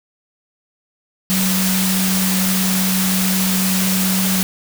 sine tone in noise, 188.2 Hz, F#3, 30 cents sharp, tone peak -17 dBFS, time 1.3-4.43 s, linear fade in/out 0 ms, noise white, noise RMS -20 dBFS, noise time 1.3-4.43 s, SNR 0 dB, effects none

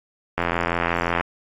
click train, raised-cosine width 0.5 ms, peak -6 dBFS, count 72, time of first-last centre 0.38-1.209 s, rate 85.6 Hz, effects AAC 48 kbps

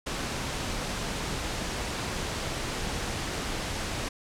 pink noise, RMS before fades -32 dBFS, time 0.06-4.09 s, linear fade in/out 10 ms, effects low-pass 8000 Hz 12 dB/octave

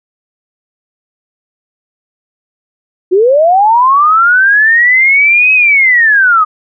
sine linear two-way sweep, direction up then down, 348.1 to 2562 to 1218 Hz, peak -4 dBFS, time 3.11-6.45 s, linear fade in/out 20 ms, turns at 5.53 s, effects none

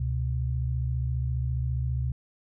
sine tone pair together, 70.54 / 125.3 Hz, C#2 / B2, +31 / +25 cents, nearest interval minor seventh, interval 994 cents, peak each -28 dBFS, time 0-2.12 s, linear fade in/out 5 ms, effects none

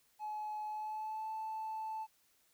triangle tone with pitch glide, 851 to 876.9 Hz, G#5 to A5, +42 to -6 cents, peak -35 dBFS, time 0.19-2.07 s, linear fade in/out 50 ms, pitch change +52 cents, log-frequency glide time 0.66-1.3 s, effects tanh soft clip ceiling -35 dBFS + white hiss -72 dBFS RMS until 2.53 s

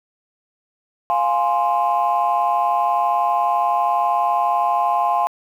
sine chord, F minor, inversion none, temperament equal, 698.5 / 830.6 / 1046.5 Hz, F5 / Ab5 / C6, 0 / 0 / 0 cents, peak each -19 dBFS, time 1.1-5.27 s, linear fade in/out 0 ms, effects tanh soft clip ceiling -9 dBFS + 8-bit

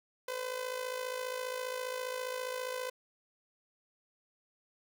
sawtooth tone with amplitude modulation, 507 Hz, B4, 45 cents sharp, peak -29 dBFS, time 0.28-2.9 s, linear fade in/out 5 ms, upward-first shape sine, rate 54.9 Hz, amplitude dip 65%, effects none

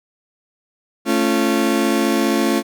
35% pulse chord, A augmented, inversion none, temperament just, 220 / 275 / 343.8 Hz, A3 / C#4 / E#4, 0 / -14 / -27 cents, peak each -18 dBFS, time 1.05-2.63 s, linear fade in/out 50 ms, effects none

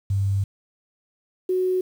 sine tone pair in turn, 98.4 / 369.3 Hz, G2 / F#4, +7 / -3 cents, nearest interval octave + major seventh, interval 2290 cents, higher second, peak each -19 dBFS, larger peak neither, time 0.1-0.44 / 1.49-1.81 s, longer first, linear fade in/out 5 ms, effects 8-bit

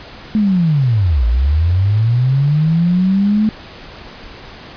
sine linear two-way sweep, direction down then up, 220 to 55 to 218.9 Hz, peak -10 dBFS, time 0.35-3.49 s, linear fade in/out 0 ms, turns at 1.26 s, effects pink hiss -35 dBFS RMS until 4.76 s + resampled to 11025 Hz

